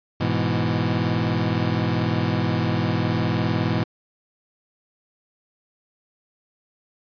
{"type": "chord", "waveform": "25% pulse", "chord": "E major", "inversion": "first", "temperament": "equal", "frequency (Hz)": [103.83, 123.47, 164.81], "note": ["G#2", "B2", "E3"], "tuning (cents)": [0, 0, 0], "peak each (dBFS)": -21, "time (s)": [0.2, 3.84], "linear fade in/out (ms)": 10, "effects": ["resampled to 11025 Hz"]}